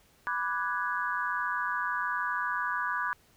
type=chord; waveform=sine; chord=G# half-diminished seventh; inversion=first; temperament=equal; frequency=987.8 / 1174.7 / 1480 / 1661.2 Hz; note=B5 / D6 / F#6 / G#6; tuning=0 / 0 / 0 / 0 cents; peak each=-34 dBFS; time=0.27-3.13 s; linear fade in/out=0 ms; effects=pink hiss -63 dBFS RMS until 3.36 s